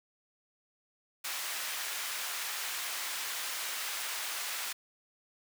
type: high-pass noise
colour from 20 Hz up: pink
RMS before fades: -37 dBFS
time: 1.24-4.73 s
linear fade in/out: 10 ms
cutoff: 1300 Hz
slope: 12 dB/octave
effects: none